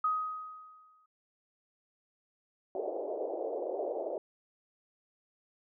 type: tone with exponential decay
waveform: sine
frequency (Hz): 1256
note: D#6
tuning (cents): +16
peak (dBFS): -25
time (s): 0.04-1.06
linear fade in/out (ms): 5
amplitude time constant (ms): 220
type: band-pass noise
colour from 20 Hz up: white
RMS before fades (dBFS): -36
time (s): 2.75-4.18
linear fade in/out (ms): 2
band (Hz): 350 to 680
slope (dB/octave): 48
effects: none